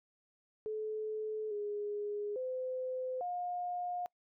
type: tone with pitch steps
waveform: sine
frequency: 431.9 / 413.9 / 512 / 713 Hz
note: A4 / G#4 / C5 / F5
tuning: -32 / -6 / -38 / +36 cents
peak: -35 dBFS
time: 0.66-4.06 s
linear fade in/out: 0 ms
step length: 850 ms
effects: noise-tail reverb RT60 0.1 s tail -26 dB re dry